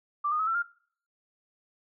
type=tone with pitch steps; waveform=sine; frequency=1174.7 / 1228.1 / 1284 / 1342.4 / 1403.4 Hz; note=D6 / D#6 / E6 / E6 / F6; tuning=0 / -23 / -46 / +31 / +8 cents; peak=-25 dBFS; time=0.24-0.625 s; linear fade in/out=10 ms; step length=77 ms; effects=noise-tail reverb RT60 0.6 s tail -24 dB re dry